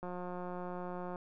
click train, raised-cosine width 1 ms, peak -29 dBFS, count 203, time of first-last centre 0.03-1.158 s, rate 179 Hz, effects none

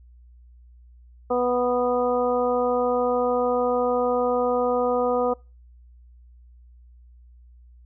harmonic tone, 246.7 Hz, B3, 2 cents flat, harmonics 1 / 2 / 3 / 4 / 5, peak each -29 / -21 / -27 / -32 / -30 dBFS, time 1.3-5.34 s, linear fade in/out 10 ms, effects noise-tail reverb RT60 0.3 s tail -26 dB re dry + added 60 Hz sine -47 dBFS peak until 7.85 s

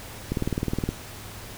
click train, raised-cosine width 3 ms, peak -12 dBFS, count 12, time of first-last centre 0.32-0.89 s, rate 19.3 Hz, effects added 105 Hz sine -45 dBFS peak until 1.57 s + pink hiss -41 dBFS RMS until 1.57 s

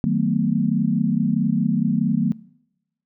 sine chord, B dominant seventh, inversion first, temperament just, 154.34 / 185.21 / 222.2 / 246.9 Hz, D#3 / F#3 / A3 / B3, -14 / +2 / +17 / 0 cents, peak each -24 / -22 / -22 / -24 dBFS, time 0.04-2.32 s, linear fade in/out 0 ms, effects noise-tail reverb RT60 0.9 s tail -24 dB re dry

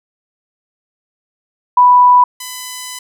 sine / 5% pulse tone pair in turn, 987.8 / 1003.9 Hz, B5 / B5, 0 / +28 cents, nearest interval unison, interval 28 cents, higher second, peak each -4 / -13 dBFS, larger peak first, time 1.77-2.24 / 2.4-2.99 s, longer second, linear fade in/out 5 ms, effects none

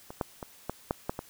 clicks, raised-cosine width 1 ms, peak -26 / -14 / -23 / -17 / -13 / -15 / -20 dBFS, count 7, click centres 0.105 / 0.212 / 0.428 / 0.696 / 0.909 / 1.095 / 1.191 s, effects white hiss -55 dBFS RMS until 1.29 s

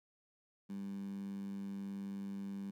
15% pulse tone with high-pass filter, 98.7 Hz, G2, 12 cents sharp, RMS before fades -43 dBFS, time 0.69-2.71 s, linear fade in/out 10 ms, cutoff 200 Hz, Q 8.7, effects none

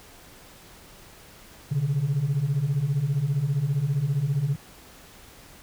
sine beating tone pair, 130.81 / 145.81 Hz, C3 / D3, 0 / -12 cents, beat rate 15 Hz, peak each -25 / -22 dBFS, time 1.71-4.56 s, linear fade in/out 10 ms, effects tanh soft clip ceiling -18 dBFS + pink hiss -49 dBFS RMS until 5.62 s

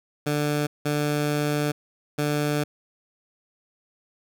15% pulse tone bursts at uneven times, 147.8 Hz, D3, 11 cents sharp, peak -16 dBFS, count 3, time 0.26-0.67 / 0.85-1.72 / 2.18-2.64 s, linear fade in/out 10 ms, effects none

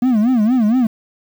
triangle tone with vibrato, 233.1 Hz, A#3, in tune, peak -9 dBFS, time 0.02-0.87 s, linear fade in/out 5 ms, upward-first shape sine, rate 4.3 Hz, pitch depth 200 cents each way, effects 7-bit

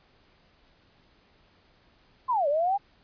sine linear two-way sweep, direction down then up, 1072 to 554.4 to 821 Hz, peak -22 dBFS, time 2.28-2.78 s, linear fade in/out 20 ms, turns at 2.48 s, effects pink hiss -62 dBFS RMS until 3.03 s + resampled to 11025 Hz

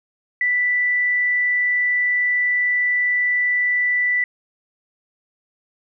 sine tone, 1975.5 Hz, B6, in tune, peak -16 dBFS, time 0.41-4.24 s, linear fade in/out 2 ms, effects none

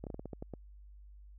slowing click train, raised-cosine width 2 ms, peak -28 dBFS, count 9, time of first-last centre 0.04-0.537 s, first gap 28 ms, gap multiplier 1.22, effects added 50 Hz sine -51 dBFS peak until 1.38 s

